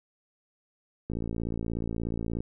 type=click train; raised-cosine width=3 ms; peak=-20 dBFS; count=75; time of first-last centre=1.1-2.405 s; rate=56.7 Hz; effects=none